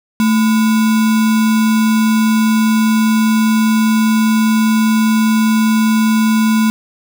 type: tone with sample-and-hold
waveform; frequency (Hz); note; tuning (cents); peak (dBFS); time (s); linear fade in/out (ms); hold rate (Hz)
sine; 220; A3; 0; -9; 0.2-6.7; 0; 1225
effects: none